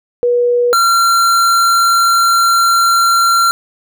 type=tone pair in turn; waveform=sine / square; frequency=484.3 / 1369.8 Hz; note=B4 / F6; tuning=-34 / -34 cents; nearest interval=octave + tritone; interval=1800 cents; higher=second; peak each=-9 dBFS; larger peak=neither; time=0.23-0.73 / 0.73-3.51 s; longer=second; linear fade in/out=0 ms; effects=none